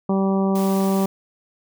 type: harmonic tone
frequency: 193.6 Hz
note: G3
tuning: 21 cents flat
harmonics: 1 / 2 / 3 / 4 / 5 / 6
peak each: -18 / -24 / -28 / -30 / -32 / -34 dBFS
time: 0.09-1.06 s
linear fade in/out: 5 ms
type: noise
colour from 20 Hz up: white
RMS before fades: -36 dBFS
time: 0.55-1.06 s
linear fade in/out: 5 ms
effects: none